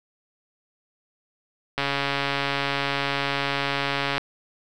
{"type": "click train", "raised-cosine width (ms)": 0.3, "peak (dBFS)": -8, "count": 337, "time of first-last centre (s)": [1.78, 4.18], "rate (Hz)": 140, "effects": []}